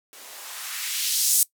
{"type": "noise with band-pass filter sweep", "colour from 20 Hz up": "violet", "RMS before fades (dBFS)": -26, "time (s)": [0.13, 1.43], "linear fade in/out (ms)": 0, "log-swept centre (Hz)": [320, 8300], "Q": 1.2, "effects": ["noise-tail reverb RT60 0.1 s tail -20 dB re dry"]}